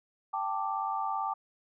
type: chord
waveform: sine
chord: G suspended second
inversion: none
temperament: just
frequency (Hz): 784 / 882 / 1176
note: G5 / A5 / D6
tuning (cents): 0 / +4 / +2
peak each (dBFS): -34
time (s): 0.33-1.34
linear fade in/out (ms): 10
effects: none